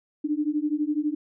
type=beating tone pair; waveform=sine; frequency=293.7 / 305.7 Hz; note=D4 / D#4; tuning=0 / -30 cents; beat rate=12 Hz; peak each=-26 dBFS; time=0.24-1.15 s; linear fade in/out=10 ms; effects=none